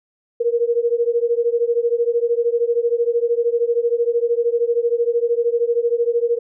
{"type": "beating tone pair", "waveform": "sine", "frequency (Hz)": [466.2, 479.2], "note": ["A#4", "A#4"], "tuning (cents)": [0, 48], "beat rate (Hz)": 13, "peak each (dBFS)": [-18, -19], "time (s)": [0.4, 6.39], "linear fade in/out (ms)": 10, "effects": []}